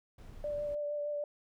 brown noise, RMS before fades -49 dBFS, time 0.18-0.75 s, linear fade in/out 5 ms
sine tone with vibrato, 587.3 Hz, D5, in tune, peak -33 dBFS, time 0.44-1.24 s, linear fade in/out 2 ms, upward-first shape triangle, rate 6.5 Hz, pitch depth 19 cents each way
effects none

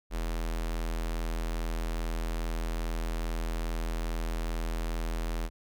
square tone with notch filter, 41.2 Hz, E1, in tune, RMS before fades -32 dBFS, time 0.1-5.5 s, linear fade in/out 50 ms, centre 93 Hz, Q 0.56, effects none

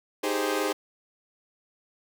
sawtooth chord, Ab major seventh, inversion second, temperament equal, 311.1 / 392 / 415.3 / 523.3 Hz, Eb4 / G4 / Ab4 / C5, 0 / 0 / 0 / 0 cents, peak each -27 dBFS, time 0.23-0.73 s, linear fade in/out 10 ms, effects none

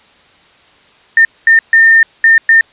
sine tone bursts at uneven times, 1812 Hz, A#6, 50 cents flat, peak -3 dBFS, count 5, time 1.17-1.25 / 1.47-1.59 / 1.73-2.03 / 2.24-2.38 / 2.49-2.61 s, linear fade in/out 2 ms, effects white hiss -46 dBFS RMS until 2.72 s + resampled to 8000 Hz

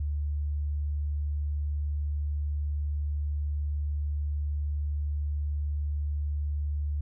sine tone, 73.42 Hz, D2, in tune, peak -27 dBFS, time 0-7.01 s, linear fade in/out 5 ms, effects none

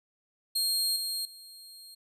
sawtooth tone with level steps, 4230 Hz, C8, 18 cents sharp, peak -23 / -28 / -44 dBFS, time 0.55-1.95 s, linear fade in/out 10 ms, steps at 0.96 / 1.25 s, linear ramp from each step 2 ms, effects resampled to 32000 Hz

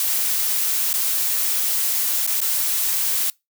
blue noise with dropouts, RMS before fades -21 dBFS, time 0-3.3 s, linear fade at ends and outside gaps 1 ms, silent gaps 0.93-0.939 / 2.266-2.275 / 2.405-2.415 s, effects noise-tail reverb RT60 0.2 s tail -24 dB re dry

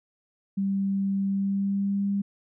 sine tone with pitch glide, 196 to 199.54 Hz, G3 to G3, 0 to +31 cents, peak -23 dBFS, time 0.57-2.22 s, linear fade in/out 10 ms, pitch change +31 cents, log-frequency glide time 1.28-2.07 s, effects none

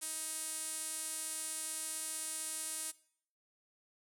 sawtooth tone with band-pass filter, 315.6 Hz, D#4, 25 cents sharp, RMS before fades -41 dBFS, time 0.01-2.92 s, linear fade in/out 20 ms, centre 9400 Hz, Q 3.4, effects noise-tail reverb RT60 0.6 s tail -20 dB re dry

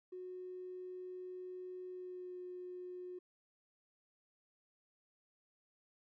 triangle tone with pitch glide, 366.1 to 361.5 Hz, F#4 to F#4, -18 to -40 cents, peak -40 dBFS, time 0.12-3.19 s, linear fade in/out 10 ms, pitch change -22 cents, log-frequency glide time 1.88-2.39 s, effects tanh soft clip ceiling -42 dBFS + MP3 96 kbps

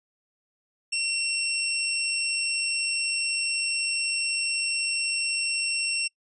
20% pulse tone, 2724 Hz, F7, 44 cents flat, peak -20 dBFS, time 0.92-6.08 s, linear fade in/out 10 ms, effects noise-tail reverb RT60 0.1 s tail -24 dB re dry + resampled to 22050 Hz

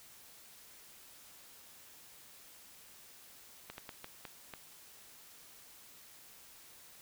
slowing click train, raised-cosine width 0.3 ms, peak -28 dBFS, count 6, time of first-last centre 3.7-4.538 s, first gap 81 ms, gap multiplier 1.37, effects white hiss -57 dBFS RMS until 7.01 s

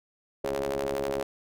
sawtooth ring-modulated tone, 69.3 Hz, C#2, in tune, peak -21 dBFS, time 0.44-1.23 s, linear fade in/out 5 ms, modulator 479 Hz, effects none

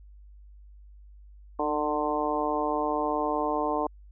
harmonic tone with a mistuned harmonic, 149.5 Hz, D3, 31 cents sharp, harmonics 2 / 3 / 4 / 5 / 6 / 7, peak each -32 / -32 / -32 / -32 / -32 / -32 dBFS, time 1.59-3.87 s, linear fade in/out 5 ms, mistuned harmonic 2, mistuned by +26 cents, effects added 50 Hz sine -47 dBFS peak until 4.11 s

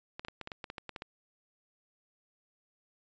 clicks, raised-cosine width 0.3 ms, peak -24 dBFS, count 12, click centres 0.195 / 0.249 / 0.284 / 0.413 / 0.474 / 0.518 / 0.642 / 0.701 / 0.782 / 0.893 / 0.962 / 1.021 s, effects resampled to 16000 Hz

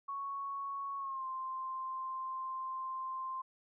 sine tone with pitch glide, 1108.7 to 1047.1 Hz, C#6 to C6, 0 to +1 cents, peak -37 dBFS, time 0.08-3.42 s, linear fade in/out 10 ms, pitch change -99 cents, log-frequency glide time 0.98-1.25 s, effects none

